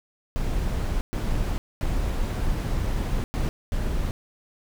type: noise bursts at uneven times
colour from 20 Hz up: brown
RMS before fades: -25 dBFS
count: 5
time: 0.36-1.01 / 1.13-1.58 / 1.81-3.24 / 3.34-3.49 / 3.72-4.11 s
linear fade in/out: 0 ms
effects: none

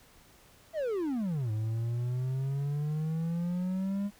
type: exponential two-way sweep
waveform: triangle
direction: down then up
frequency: 677 to 106.7 to 204.8 Hz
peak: -27 dBFS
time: 0.73-4.11 s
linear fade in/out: 50 ms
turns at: 1.51 s
effects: pink hiss -59 dBFS RMS until 4.19 s

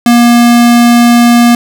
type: tone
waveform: square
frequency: 238 Hz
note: A#3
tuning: 36 cents sharp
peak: -3 dBFS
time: 0.06-1.55 s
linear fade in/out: 2 ms
effects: none

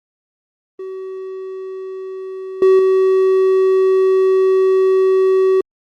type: tone with level steps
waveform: triangle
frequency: 378.9 Hz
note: F#4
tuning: 41 cents sharp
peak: -23 / -5 / -8 dBFS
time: 0.79-5.61 s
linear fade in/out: 5 ms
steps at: 2.62 / 2.79 s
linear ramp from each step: 2 ms
effects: Opus 24 kbps

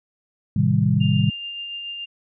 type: chord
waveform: sine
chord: A half-diminished seventh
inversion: none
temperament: just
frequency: 110 / 132 / 158.4 / 198 Hz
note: A2 / C3 / Eb3 / G3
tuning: 0 / +16 / +31 / +18 cents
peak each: -21 dBFS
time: 0.56-1.3 s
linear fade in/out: 5 ms
type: tone with tremolo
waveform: sine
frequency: 2800 Hz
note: F7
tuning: 4 cents sharp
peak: -28 dBFS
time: 1-2.06 s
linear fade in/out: 20 ms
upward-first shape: sine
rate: 7 Hz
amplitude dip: 25%
effects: none

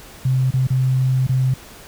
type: tone with dropouts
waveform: sine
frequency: 130 Hz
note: C3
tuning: 11 cents flat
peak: -14 dBFS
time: 0.25-1.54 s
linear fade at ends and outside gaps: 5 ms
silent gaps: 0.507-0.538 / 0.671-0.703 / 1.268-1.292 s
effects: pink hiss -41 dBFS RMS until 1.87 s

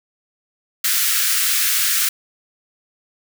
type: high-pass noise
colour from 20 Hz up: white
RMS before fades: -18 dBFS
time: 0.84-2.09 s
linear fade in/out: 5 ms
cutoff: 1300 Hz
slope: 48 dB/octave
effects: none

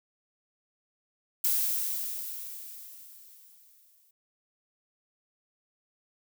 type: noise with exponential decay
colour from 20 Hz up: violet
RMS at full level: -25 dBFS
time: 1.44-4.11 s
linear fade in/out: 5 ms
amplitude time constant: 580 ms
effects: none

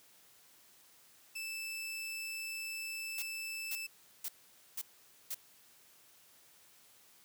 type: tone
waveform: sawtooth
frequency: 2637 Hz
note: E7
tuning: in tune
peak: -36 dBFS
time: 1.35-3.87 s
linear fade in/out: 10 ms
type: noise bursts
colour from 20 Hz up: blue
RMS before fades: -39 dBFS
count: 5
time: 3.18-5.345 s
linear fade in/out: 2 ms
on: 41 ms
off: 490 ms
effects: white hiss -63 dBFS RMS until 7.24 s + high-pass 80 Hz 12 dB/octave

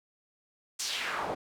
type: noise with band-pass filter sweep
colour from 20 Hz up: pink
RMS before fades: -34 dBFS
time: 0.79-1.35 s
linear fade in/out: 10 ms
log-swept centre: 6900 to 500 Hz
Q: 1.9
effects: none

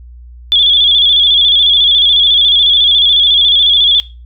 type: tone with vibrato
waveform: sine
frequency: 3402 Hz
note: G#7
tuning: 41 cents sharp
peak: -5 dBFS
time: 0.52-4 s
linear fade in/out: 0 ms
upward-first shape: square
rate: 14 Hz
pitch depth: 51 cents each way
effects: noise-tail reverb RT60 0.3 s tail -19 dB re dry + added 60 Hz sine -31 dBFS peak until 4.25 s

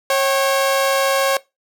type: tone pair together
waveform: sawtooth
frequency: 545.2 / 771 Hz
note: C#5 / G5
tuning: -29 / -29 cents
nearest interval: tritone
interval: 600 cents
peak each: -11 / -20 dBFS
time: 0.1-1.37 s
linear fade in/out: 2 ms
effects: noise-tail reverb RT60 0.2 s tail -20 dB re dry

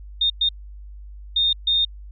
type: tone bursts at uneven times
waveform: sine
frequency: 3662 Hz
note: A#7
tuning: 32 cents flat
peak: -16 dBFS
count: 4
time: 0.21-0.3 / 0.41-0.49 / 1.36-1.53 / 1.67-1.85 s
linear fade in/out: 5 ms
effects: added 50 Hz sine -36 dBFS peak until 2.11 s

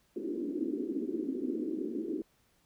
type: band-pass noise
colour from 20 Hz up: pink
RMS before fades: -35 dBFS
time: 0.16-2.22 s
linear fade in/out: 2 ms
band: 250 to 380 Hz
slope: 48 dB/octave
effects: pink hiss -70 dBFS RMS until 2.65 s

